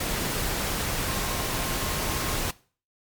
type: tone in noise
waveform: sine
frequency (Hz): 1067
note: C6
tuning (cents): +34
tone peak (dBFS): -38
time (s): 1.08-2.36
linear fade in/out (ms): 5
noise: pink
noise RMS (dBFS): -28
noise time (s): 0-2.51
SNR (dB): -13
effects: noise-tail reverb RT60 0.4 s tail -20 dB re dry + MP3 96 kbps